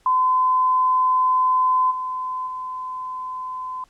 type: tone with level steps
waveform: sine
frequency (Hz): 1021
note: C6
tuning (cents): -43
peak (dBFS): -15 / -24 / -27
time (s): 0.06-3.84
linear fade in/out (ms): 2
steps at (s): 1.9 / 2.46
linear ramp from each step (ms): 20
effects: pink hiss -60 dBFS RMS until 3.89 s + low-pass 10000 Hz 12 dB/octave